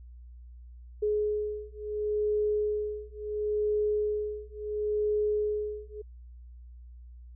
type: beating tone pair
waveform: sine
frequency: 420.8 / 421.52 Hz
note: G#4 / G#4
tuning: +23 / +26 cents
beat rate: 0.72 Hz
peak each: -30 dBFS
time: 1.02-6.02 s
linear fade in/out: 10 ms
effects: added 60 Hz sine -45 dBFS peak until 7.35 s